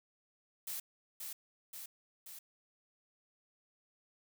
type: noise with echo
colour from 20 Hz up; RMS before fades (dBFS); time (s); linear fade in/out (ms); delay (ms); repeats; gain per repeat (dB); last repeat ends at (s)
blue; -41; 0.67-0.8; 5; 530; 3; -3; 2.39
effects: none